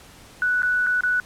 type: tone with dropouts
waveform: sine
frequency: 1480 Hz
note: F#6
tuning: in tune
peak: -18 dBFS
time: 0.42-1.2 s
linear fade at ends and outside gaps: 1 ms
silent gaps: 0.621-0.631 / 0.865-0.869 / 1.008-1.035 s
effects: pink hiss -47 dBFS RMS until 1.25 s + low-pass 12000 Hz 12 dB/octave